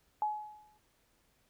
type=tone with exponential decay; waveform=sine; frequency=847 Hz; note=G#5; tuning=34 cents sharp; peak=-27 dBFS; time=0.22-0.78 s; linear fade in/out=1 ms; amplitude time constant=120 ms; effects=pink hiss -72 dBFS RMS until 1.49 s